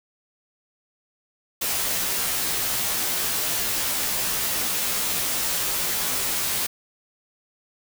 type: noise with comb filter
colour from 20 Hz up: white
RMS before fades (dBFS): -25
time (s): 1.61-6.67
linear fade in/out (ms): 10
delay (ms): 14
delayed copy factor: -1
effects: none